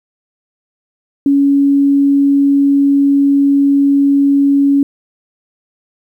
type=tone; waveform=sine; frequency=280 Hz; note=C#4; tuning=18 cents sharp; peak=-7 dBFS; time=1.26-4.83 s; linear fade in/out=2 ms; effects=8-bit